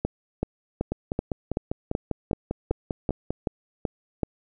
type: two click trains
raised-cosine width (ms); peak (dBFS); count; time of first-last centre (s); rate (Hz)
2; -13 / -11; 13 / 12; 0.92-3.306 / 0.05-4.233; 5.03 / 2.63
effects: none